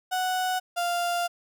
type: tone pair in turn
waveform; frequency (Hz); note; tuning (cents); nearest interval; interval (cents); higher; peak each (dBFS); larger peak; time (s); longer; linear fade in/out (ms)
35% pulse; 740 / 696.8; F#5 / F5; 0 / -4; minor second; 104; first; -23; neither; 0.11-0.6 / 0.76-1.28; second; 20
effects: none